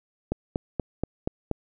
click train, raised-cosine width 2 ms, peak -12 dBFS, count 6, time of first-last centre 0.32-1.513 s, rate 4.19 Hz, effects none

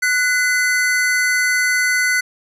square tone pair together, 1480 / 2035 Hz, F#6 / C7, 0 / -49 cents, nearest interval tritone, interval 551 cents, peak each -18 dBFS, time 0.02-2.21 s, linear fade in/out 10 ms, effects low-pass 12000 Hz 12 dB/octave

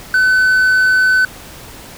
triangle tone, 1512 Hz, F#6, 37 cents sharp, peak -7 dBFS, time 0.14-1.25 s, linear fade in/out 2 ms, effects pink hiss -35 dBFS RMS until 1.97 s

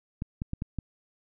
clicks, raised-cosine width 5 ms, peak -19 dBFS, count 5, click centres 0.221 / 0.419 / 0.534 / 0.621 / 0.787 s, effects none

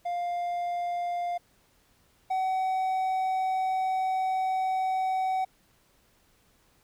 triangle tone pair in turn, 701 / 754.4 Hz, F5 / F#5, +6 / +33 cents, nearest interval minor second, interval 127 cents, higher second, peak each -26 / -23 dBFS, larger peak second, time 0.05-1.38 / 2.3-5.45 s, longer second, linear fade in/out 10 ms, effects pink hiss -65 dBFS RMS until 6.83 s

